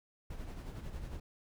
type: noise with tremolo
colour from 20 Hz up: brown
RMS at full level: -41 dBFS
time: 0.3-1.2 s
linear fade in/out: 5 ms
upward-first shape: sine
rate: 11 Hz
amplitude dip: 50%
effects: none